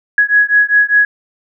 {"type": "beating tone pair", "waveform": "sine", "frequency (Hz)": [1669, 1674], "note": ["G#6", "G#6"], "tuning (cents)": [8, 13], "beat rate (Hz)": 5, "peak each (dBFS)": -11, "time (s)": [0.18, 1.05], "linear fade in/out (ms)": 2, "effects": []}